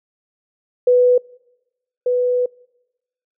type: tone pair in turn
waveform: sine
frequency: 495.1 / 495.1 Hz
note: B4 / B4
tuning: +4 / +4 cents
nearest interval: unison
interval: 0 cents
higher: neither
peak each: -9 / -14 dBFS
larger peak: first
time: 0.87-1.18 / 2.06-2.46 s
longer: second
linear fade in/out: 5 ms
effects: noise-tail reverb RT60 1.0 s tail -25 dB re dry